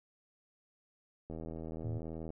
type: click train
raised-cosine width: 2 ms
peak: -30 dBFS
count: 82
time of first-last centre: 1.3-2.304 s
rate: 80.7 Hz
type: tone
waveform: sine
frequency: 111.5 Hz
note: A2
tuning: 23 cents sharp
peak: -35 dBFS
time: 1.84-1.99 s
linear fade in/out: 5 ms
effects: none

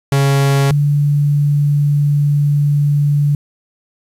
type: tone pair in turn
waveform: 45% pulse / sine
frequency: 138.59 / 145.1 Hz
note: C#3 / D3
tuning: 0 / -21 cents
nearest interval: minor second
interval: 79 cents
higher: second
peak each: -10 dBFS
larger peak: neither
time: 0.12-0.71 / 0.71-3.35 s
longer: second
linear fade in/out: 2 ms
effects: resampled to 32000 Hz + 7-bit

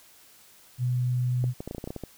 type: tone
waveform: sine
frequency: 124.5 Hz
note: B2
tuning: 14 cents sharp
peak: -23 dBFS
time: 0.78-1.54 s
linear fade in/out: 50 ms
type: clicks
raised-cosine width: 2 ms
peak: -21 dBFS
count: 11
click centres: 1.441 / 1.605 / 1.676 / 1.711 / 1.748 / 1.782 / 1.841 / 1.875 / 1.905 / 1.963 / 2.037 s
effects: white hiss -55 dBFS RMS until 2.17 s

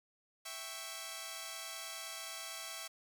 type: chord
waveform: 5% pulse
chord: C# diminished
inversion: first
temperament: equal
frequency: 659.3 / 784 / 1108.7 Hz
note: E5 / G5 / C#6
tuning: 0 / 0 / 0 cents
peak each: -35 / -38 / -35 dBFS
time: 0.45-2.88 s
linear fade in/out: 10 ms
effects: none

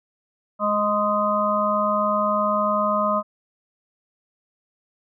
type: harmonic tone with a mistuned harmonic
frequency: 207.7 Hz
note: G#3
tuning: in tune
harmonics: 1 / 3 / 5 / 6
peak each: -27 / -23 / -24 / -23 dBFS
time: 0.59-3.23 s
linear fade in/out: 50 ms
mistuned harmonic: 1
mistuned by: +17 cents
effects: none

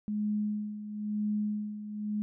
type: tone with tremolo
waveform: sine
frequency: 210 Hz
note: G#3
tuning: 19 cents sharp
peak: -27 dBFS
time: 0.08-2.22 s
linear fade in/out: 0 ms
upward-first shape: sine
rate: 1 Hz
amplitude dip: 70%
effects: none

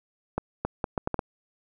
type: accelerating click train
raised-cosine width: 1 ms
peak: -12 dBFS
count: 7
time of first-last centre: 0.38-1.192 s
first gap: 270 ms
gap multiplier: 0.71
effects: none

